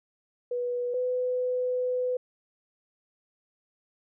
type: tone pair in turn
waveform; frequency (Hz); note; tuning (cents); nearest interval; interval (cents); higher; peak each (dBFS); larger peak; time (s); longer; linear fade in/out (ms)
sine; 489 / 501.3; B4 / B4; -17 / +26; unison; 43; second; -27 / -25; second; 0.51-0.94 / 0.94-2.17; second; 5
effects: none